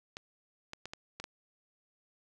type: clicks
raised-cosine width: 0.2 ms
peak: -24 dBFS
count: 6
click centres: 0.169 / 0.734 / 0.856 / 0.935 / 1.2 / 1.241 s
effects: none